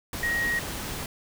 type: tone in noise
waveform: sine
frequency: 1886 Hz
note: A#6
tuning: 20 cents sharp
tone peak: -24 dBFS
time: 0.23-0.59 s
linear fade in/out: 2 ms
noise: pink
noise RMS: -34 dBFS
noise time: 0.13-1.06 s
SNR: +7 dB
effects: none